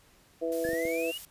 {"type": "harmonic tone", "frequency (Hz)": 164.81, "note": "E3", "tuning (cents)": 0, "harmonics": [2, 3, 4], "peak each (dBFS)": [-34, -30, -35], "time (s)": [0.41, 1.12], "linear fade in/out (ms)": 20}
{"type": "noise", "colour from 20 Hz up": "blue", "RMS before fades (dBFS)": -43, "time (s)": [0.52, 1.25], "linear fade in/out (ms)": 0}
{"type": "exponential sweep", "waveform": "triangle", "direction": "up", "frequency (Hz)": [1681, 2953], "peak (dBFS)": -34, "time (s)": [0.64, 1.18], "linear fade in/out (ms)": 5}
{"type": "clicks", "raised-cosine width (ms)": 2, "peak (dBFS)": -27, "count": 4, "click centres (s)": [0.651, 0.69, 0.733, 0.853]}
{"effects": ["pink hiss -61 dBFS RMS until 1.3 s", "resampled to 32000 Hz"]}